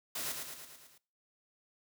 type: noise with echo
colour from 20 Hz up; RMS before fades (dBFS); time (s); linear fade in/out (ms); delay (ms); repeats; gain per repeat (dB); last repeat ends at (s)
white; -38; 0.15-0.32; 5; 110; 6; -4; 0.98
effects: noise-tail reverb RT60 0.4 s tail -22 dB re dry + high-pass 100 Hz 12 dB/octave